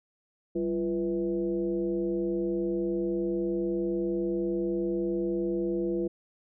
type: tone with frequency modulation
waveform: sine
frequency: 343.4 Hz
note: F4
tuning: 29 cents flat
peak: -26 dBFS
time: 0.55-6.08 s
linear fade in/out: 10 ms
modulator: 150 Hz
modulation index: 0.9
effects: none